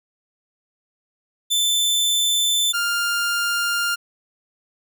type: tone pair in turn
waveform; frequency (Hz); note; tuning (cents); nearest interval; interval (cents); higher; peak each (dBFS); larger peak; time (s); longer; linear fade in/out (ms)
sawtooth; 3532 / 1401.7; A7 / F6; +6 / +6; octave + major third; 1600; first; -14 / -16; first; 1.5-2.73 / 2.73-3.96; neither; 20
effects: none